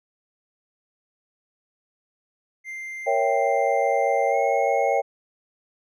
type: tone with pitch glide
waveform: triangle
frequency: 2093 to 2168 Hz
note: C7 to C#7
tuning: 0 to -39 cents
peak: -30 dBFS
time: 2.64-5.02 s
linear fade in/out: 50 ms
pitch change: +61 cents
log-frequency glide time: 4.3-4.36 s
type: chord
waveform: sine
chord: A# diminished seventh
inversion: none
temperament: equal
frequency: 466.2 / 554.4 / 659.3 / 784 Hz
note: A#4 / C#5 / E5 / G5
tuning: 0 / 0 / 0 / 0 cents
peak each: -26 / -23 / -26 / -23 dBFS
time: 3.06-5.02 s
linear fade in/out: 20 ms
effects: none